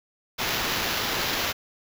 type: noise with sample-and-hold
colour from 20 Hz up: white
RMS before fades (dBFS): -27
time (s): 0.38-1.53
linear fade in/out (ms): 20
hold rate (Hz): 8820
effects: none